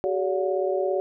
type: tone cluster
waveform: sine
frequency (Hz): 377.9 / 415.7 / 572 / 719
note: F#4 / G#4 / D5 / F#5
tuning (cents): +37 / +2 / -46 / -50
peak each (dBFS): -25 / -31 / -26 / -32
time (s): 0.04-1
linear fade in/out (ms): 0
effects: none